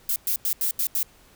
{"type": "noise bursts at uneven times", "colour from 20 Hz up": "violet", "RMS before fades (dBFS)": -24, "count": 6, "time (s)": [[0.09, 0.16], [0.27, 0.36], [0.45, 0.53], [0.61, 0.71], [0.79, 0.87], [0.95, 1.03]], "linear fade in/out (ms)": 2, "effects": ["pink hiss -55 dBFS RMS until 1.35 s"]}